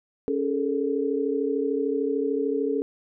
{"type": "tone cluster", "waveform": "sine", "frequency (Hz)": [278.5, 416.8, 450.2], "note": ["C#4", "G#4", "A4"], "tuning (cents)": [8, 6, 40], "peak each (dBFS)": -27, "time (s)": [0.28, 2.82], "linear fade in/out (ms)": 0, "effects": []}